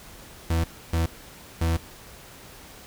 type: tone bursts at uneven times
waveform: 40% pulse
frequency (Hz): 82.41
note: E2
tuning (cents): 0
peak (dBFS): -20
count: 3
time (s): 0.5-0.64 / 0.93-1.06 / 1.61-1.77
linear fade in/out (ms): 5
effects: pink hiss -46 dBFS RMS until 2.86 s